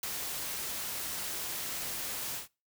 white noise with ADSR envelope, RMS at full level -35 dBFS, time 0.03-2.48 s, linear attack 3 ms, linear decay 31 ms, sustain -2 dB, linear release 130 ms, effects noise-tail reverb RT60 0.3 s tail -24 dB re dry

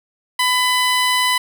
15% pulse tone, 1001 Hz, B5, 23 cents sharp, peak -8 dBFS, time 0.39-1.38 s, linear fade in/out 5 ms, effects none

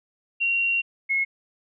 sine tone pair in turn, 2751 / 2172 Hz, F7 / C#7, -27 / -36 cents, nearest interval major third, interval 409 cents, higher first, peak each -20 dBFS, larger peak neither, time 0.4-0.82 / 1.09-1.25 s, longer first, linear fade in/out 20 ms, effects none

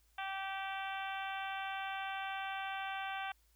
harmonic tone, 387.7 Hz, G4, 19 cents flat, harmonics 2 / 3 / 4 / 5 / 6 / 7 / 8 / 9, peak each -41 / -47 / -44 / -51 / -49 / -49 / -52 / -54 dBFS, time 0.18-3.32 s, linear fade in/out 5 ms, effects added 55 Hz sine -69 dBFS peak until 3.55 s + white hiss -74 dBFS RMS until 3.55 s

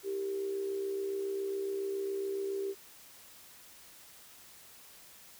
sine tone with amplitude modulation, 392.2 Hz, G4, 1 cent sharp, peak -30 dBFS, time 0.03-2.75 s, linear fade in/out 50 ms, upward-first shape sine, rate 67.2 Hz, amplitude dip 50%, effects white hiss -55 dBFS RMS until 5.39 s

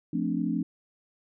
sine chord, D minor seventh, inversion first, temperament equal, 174.61 / 220 / 261.6 / 293.7 Hz, F3 / A3 / C4 / D4, 0 / 0 / 0 / 0 cents, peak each -31 dBFS, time 0.13-0.63 s, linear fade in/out 5 ms, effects none

